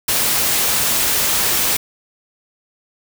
white noise, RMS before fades -17 dBFS, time 0.08-1.77 s, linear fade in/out 5 ms, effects none

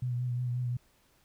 sine tone with vibrato, 123.47 Hz, B2, in tune, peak -29 dBFS, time 0.02-0.77 s, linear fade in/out 5 ms, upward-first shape triangle, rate 5.6 Hz, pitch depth 37 cents each way, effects pink hiss -67 dBFS RMS until 1.24 s

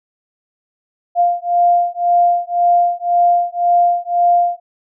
sine beating tone pair, 698.5 / 700.4 Hz, F5 / F5, 0 / +5 cents, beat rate 1.9 Hz, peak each -14 dBFS, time 1.15-4.6 s, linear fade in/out 50 ms, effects none

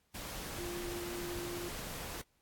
sine tone in noise, 349.2 Hz, F4, in tune, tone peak -40 dBFS, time 0.58-1.69 s, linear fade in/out 10 ms, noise pink, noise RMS -43 dBFS, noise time 0.14-2.22 s, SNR 0 dB, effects pink hiss -75 dBFS RMS until 2.41 s + AAC 64 kbps

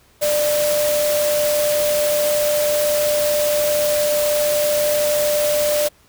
sine tone in noise, 594 Hz, D5, 20 cents sharp, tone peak -16 dBFS, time 0.21-5.89 s, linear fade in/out 20 ms, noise white, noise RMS -24 dBFS, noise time 0.21-5.89 s, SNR +5 dB, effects pink hiss -54 dBFS RMS until 6.08 s

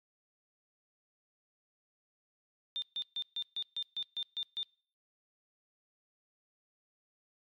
sine tone bursts, 3600 Hz, A7, 39 cents sharp, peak -33 dBFS, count 10, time 2.76-4.63 s, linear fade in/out 0 ms, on 61 ms, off 140 ms, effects noise-tail reverb RT60 0.5 s tail -25 dB re dry + MP3 96 kbps

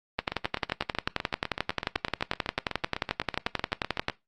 two click trains, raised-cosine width 0.3 ms, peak -14 / -9 dBFS, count 31 / 45, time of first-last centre 0.32-4.098 / 0.19-4.084 s, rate 7.94 / 11.3 Hz, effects noise-tail reverb RT60 0.2 s tail -19 dB re dry + Opus 24 kbps

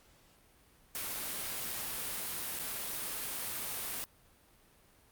white noise with dropouts, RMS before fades -38 dBFS, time 0.95-4.04 s, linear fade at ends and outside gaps 0 ms, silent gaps 2.59-2.596 s, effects pink hiss -64 dBFS RMS until 5.11 s + Opus 48 kbps

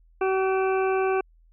harmonic tone with a mistuned harmonic, 380.8 Hz, F#4, 50 cents sharp, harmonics 1 / 2 / 3 / 4 / 6 / 7, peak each -22 / -28 / -32 / -34 / -38 / -39 dBFS, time 0.21-1.21 s, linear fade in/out 5 ms, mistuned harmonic 6, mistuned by +52 cents, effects added 41 Hz sine -54 dBFS peak until 1.52 s

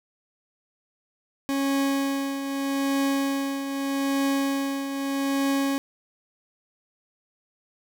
40% pulse tone with tremolo, 275.2 Hz, C#4, 12 cents flat, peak -20 dBFS, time 1.49-5.78 s, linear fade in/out 0 ms, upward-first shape triangle, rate 0.81 Hz, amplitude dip 60%, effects none

